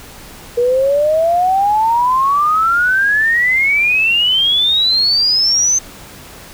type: exponential sweep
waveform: sine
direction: up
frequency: 474 to 6272 Hz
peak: -10 dBFS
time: 0.57-5.79 s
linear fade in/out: 10 ms
effects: pink hiss -36 dBFS RMS until 6.53 s